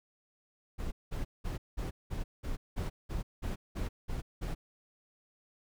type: noise bursts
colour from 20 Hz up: brown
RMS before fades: -35 dBFS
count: 12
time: 0.78-4.55 s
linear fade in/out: 20 ms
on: 140 ms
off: 190 ms
effects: none